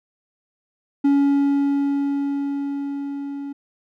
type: tone with level ramp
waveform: triangle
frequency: 281 Hz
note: C#4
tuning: 24 cents sharp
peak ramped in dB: -11 to -26 dBFS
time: 1.04-3.53 s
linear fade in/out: 10 ms
effects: none